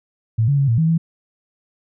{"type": "tone with pitch steps", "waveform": "sine", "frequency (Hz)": [111.9, 141.7, 138.8, 115.2, 161.1, 164.4], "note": ["A2", "C#3", "C#3", "A#2", "E3", "E3"], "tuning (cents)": [30, 38, 3, -20, -39, -4], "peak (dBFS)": -13, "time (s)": [0.38, 0.98], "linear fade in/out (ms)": 10, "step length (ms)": 100, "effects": []}